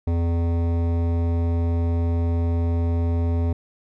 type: tone with hard clipping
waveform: sine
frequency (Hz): 84.5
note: E2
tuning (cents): +43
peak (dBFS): -21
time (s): 0.07-3.53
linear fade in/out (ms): 5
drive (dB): 15
effects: none